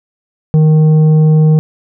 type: tone with tanh clipping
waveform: triangle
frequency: 155.56 Hz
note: D#3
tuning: in tune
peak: -6 dBFS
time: 0.54-1.59 s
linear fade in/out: 0 ms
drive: 11 dB
effects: none